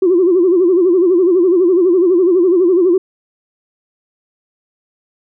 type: tone with vibrato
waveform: sine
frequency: 358.8 Hz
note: F4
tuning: 47 cents sharp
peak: -7 dBFS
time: 0.02-2.98 s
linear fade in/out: 5 ms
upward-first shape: sine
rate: 12 Hz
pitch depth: 120 cents each way
effects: tanh soft clip ceiling -3 dBFS